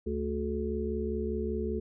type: harmonic tone with a mistuned harmonic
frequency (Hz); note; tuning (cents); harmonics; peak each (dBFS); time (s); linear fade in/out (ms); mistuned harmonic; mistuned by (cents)
73.42; D2; 0; 1 / 3 / 5 / 6; -35 / -35 / -35 / -35; 0.06-1.8; 10; 6; -33
effects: none